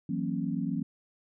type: chord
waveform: sine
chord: F# dominant seventh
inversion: third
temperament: equal with one note detuned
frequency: 164.81 / 185 / 233.1 / 272.9 Hz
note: E3 / F#3 / A#3 / C#4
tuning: 0 / 0 / 0 / -27 cents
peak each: -34 dBFS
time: 0.09-0.83 s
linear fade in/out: 5 ms
effects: none